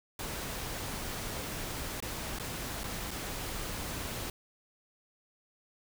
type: noise with dropouts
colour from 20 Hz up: pink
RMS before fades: -38 dBFS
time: 0.19-4.3 s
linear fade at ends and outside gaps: 2 ms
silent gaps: 2.003-2.024 / 2.387-2.397 / 2.835-2.84 / 3.108-3.112 s
effects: none